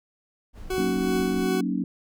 brown noise, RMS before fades -40 dBFS, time 0.53-1.48 s, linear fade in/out 50 ms
40% pulse tone with tremolo, 373.2 Hz, F#4, 15 cents sharp, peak -23 dBFS, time 0.7-1.61 s, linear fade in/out 5 ms, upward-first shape triangle, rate 2.7 Hz, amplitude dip 45%
sine chord, D# minor seventh, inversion first, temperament equal, 185 / 233.1 / 277.2 / 311.1 Hz, F#3 / A#3 / C#4 / D#4, 0 / 0 / 0 / 0 cents, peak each -28 / -29 / -28 / -33 dBFS, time 0.78-1.84 s, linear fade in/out 2 ms
effects none

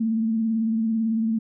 sine tone with vibrato, 223.6 Hz, A3, 28 cents sharp, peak -20 dBFS, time 0-1.39 s, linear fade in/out 10 ms, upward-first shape triangle, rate 18 Hz, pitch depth 48 cents each way, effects none

